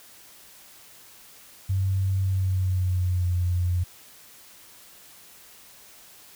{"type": "tone with pitch glide", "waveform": "sine", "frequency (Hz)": [95.8, 88.87], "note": ["G2", "F2"], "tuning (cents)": [-39, 31], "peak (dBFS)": -21, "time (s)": [1.69, 3.84], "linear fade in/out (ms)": 10, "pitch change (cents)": -130, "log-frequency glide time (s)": [2.21, 3.32], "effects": ["white hiss -50 dBFS RMS until 6.35 s"]}